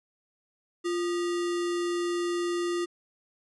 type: tone with sample-and-hold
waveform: sine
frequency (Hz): 347.9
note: F4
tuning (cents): -7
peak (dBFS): -26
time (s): 0.84-2.86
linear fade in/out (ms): 20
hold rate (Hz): 1575
effects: resampled to 22050 Hz